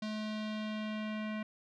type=tone with low-pass filter sweep; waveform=square; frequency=214.6 Hz; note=A3; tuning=43 cents flat; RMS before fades=-38 dBFS; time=0.02-1.43 s; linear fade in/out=5 ms; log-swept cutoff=4500 to 2400 Hz; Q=2; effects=none